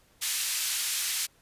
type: band-pass noise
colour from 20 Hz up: white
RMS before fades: -30 dBFS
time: 0.21-1.27 s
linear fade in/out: 20 ms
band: 2100 to 11000 Hz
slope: 12 dB/octave
effects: pink hiss -63 dBFS RMS until 1.41 s + resampled to 32000 Hz